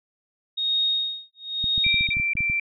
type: tone with tremolo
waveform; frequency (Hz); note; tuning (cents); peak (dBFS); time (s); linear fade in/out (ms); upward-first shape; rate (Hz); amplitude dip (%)
sine; 3729; A#7; 0; -19; 0.57-2.14; 10; sine; 1; 100
type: clicks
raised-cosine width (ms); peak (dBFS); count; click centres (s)
5; -21; 11; 1.642 / 1.779 / 1.865 / 1.943 / 2.009 / 2.089 / 2.169 / 2.199 / 2.354 / 2.406 / 2.499
type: tone bursts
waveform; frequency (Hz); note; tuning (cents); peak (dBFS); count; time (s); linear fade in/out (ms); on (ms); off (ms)
sine; 2349; D7; 0; -21; 3; 1.84-2.598; 2; 230; 34
effects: none